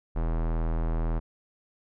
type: tone with low-pass filter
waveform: square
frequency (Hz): 40.85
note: E1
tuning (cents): -15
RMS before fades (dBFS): -27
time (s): 0.15-1.2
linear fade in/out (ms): 20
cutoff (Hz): 1100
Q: 1
effects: none